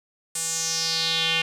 square tone with band-pass filter sweep, 163.8 Hz, E3, 11 cents flat, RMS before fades -25 dBFS, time 0.35-1.42 s, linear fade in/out 5 ms, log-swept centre 8500 to 2800 Hz, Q 3.9, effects none

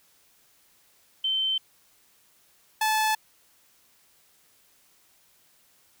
sine / sawtooth tone pair in turn, 3093 / 867.9 Hz, G7 / A5, -24 / -24 cents, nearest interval octave + minor seventh, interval 2200 cents, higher first, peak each -23 / -18 dBFS, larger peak second, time 1.24-1.58 / 2.81-3.15 s, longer neither, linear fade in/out 5 ms, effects white hiss -62 dBFS RMS until 6 s

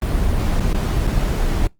brown noise with dropouts, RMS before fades -18 dBFS, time 0.02-1.67 s, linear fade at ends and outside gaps 1 ms, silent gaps 0.599-0.605 / 0.73-0.746 / 1.07-1.075 s, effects noise-tail reverb RT60 0.2 s tail -25 dB re dry + Opus 24 kbps

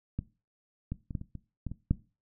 clicks, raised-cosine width 5 ms, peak -19 / -21 / -26 / -20 / -28 / -28 / -22 / -26 / -12 dBFS, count 9, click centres 0.19 / 0.92 / 1.108 / 1.152 / 1.214 / 1.353 / 1.667 / 1.716 / 1.91 s, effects noise-tail reverb RT60 0.3 s tail -18 dB re dry

